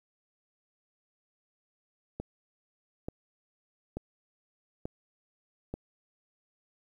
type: click train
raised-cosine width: 2 ms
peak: -22 dBFS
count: 5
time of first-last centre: 2.2-5.74 s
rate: 1.13 Hz
effects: 10-bit